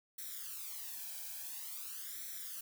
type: noise with flanger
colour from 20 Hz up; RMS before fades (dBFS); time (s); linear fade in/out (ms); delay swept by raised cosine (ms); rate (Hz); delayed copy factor
blue; -45; 0.18-2.61; 5; 0.52 to 1.27; 0.48; +0.9
effects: none